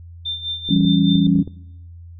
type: tone with tremolo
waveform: sine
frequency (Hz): 3582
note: A7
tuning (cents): +30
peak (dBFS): -21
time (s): 0.25-1.27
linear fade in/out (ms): 10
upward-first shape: sine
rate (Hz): 4.9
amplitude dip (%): 75
type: clicks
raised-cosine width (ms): 3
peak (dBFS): -18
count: 9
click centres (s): 0.69 / 0.763 / 0.807 / 0.851 / 1.155 / 1.27 / 1.357 / 1.391 / 1.476
type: chord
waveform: sine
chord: C# diminished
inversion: first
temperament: equal with one note detuned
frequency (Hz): 167.31 / 196 / 277.2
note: E3 / G3 / C#4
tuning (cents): +26 / 0 / 0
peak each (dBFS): -17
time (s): 0.7-1.43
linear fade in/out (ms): 10
effects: noise-tail reverb RT60 0.9 s tail -22 dB re dry + added 85 Hz sine -36 dBFS peak until 2.19 s